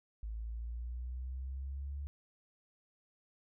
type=linear sweep; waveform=sine; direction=up; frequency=53.6 to 71.7 Hz; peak=-38 dBFS; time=0.23-2.07 s; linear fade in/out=0 ms; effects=none